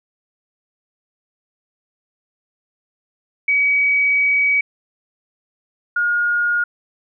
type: tone pair in turn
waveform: sine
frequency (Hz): 2269 / 1429.4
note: C#7 / F6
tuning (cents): +40 / +40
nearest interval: minor sixth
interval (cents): 800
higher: first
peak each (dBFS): -13 / -15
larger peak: first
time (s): 3.48-4.61 / 5.96-6.64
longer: first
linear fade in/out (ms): 5
effects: none